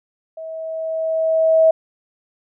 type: tone with level ramp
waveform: sine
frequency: 644 Hz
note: E5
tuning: 41 cents flat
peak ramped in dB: -29 to -8 dBFS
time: 0.37-1.71 s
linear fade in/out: 5 ms
effects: none